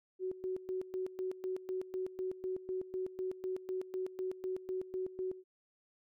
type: tone with tremolo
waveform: sine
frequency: 372.2 Hz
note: F#4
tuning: 10 cents sharp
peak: -34 dBFS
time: 0.19-5.44 s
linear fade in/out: 50 ms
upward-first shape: square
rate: 4 Hz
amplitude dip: 80%
effects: none